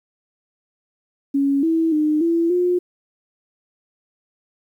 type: tone with pitch steps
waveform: sine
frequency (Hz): 278.2 / 326.1 / 304.5 / 335.1 / 356.8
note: C#4 / E4 / D#4 / E4 / F4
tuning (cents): +6 / -19 / -37 / +29 / +37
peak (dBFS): -15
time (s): 1.34-2.79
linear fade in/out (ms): 10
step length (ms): 290
effects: 9-bit